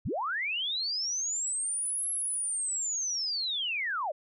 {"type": "linear two-way sweep", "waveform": "sine", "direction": "up then down", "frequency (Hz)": [46.26, 11175, 535], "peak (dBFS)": -29, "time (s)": [0.05, 4.12], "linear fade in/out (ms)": 10, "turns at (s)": 2.1, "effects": []}